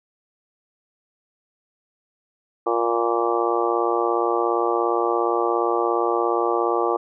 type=harmonic tone with a mistuned harmonic; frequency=117.2 Hz; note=A#2; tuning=10 cents sharp; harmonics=3 / 4 / 5 / 6 / 7 / 8 / 9 / 10; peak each=-24 / -24 / -29 / -28 / -27 / -32 / -32 / -26 dBFS; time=2.66-6.97 s; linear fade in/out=10 ms; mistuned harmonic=10; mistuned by=-20 cents; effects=none